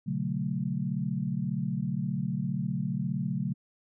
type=chord; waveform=sine; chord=B minor seventh; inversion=none; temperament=equal with one note detuned; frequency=123.47 / 143.15 / 185 / 220 Hz; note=B2 / D3 / F#3 / A3; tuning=0 / -44 / 0 / 0 cents; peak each=-37 / -32 / -32 / -35 dBFS; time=0.06-3.54 s; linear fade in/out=20 ms; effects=none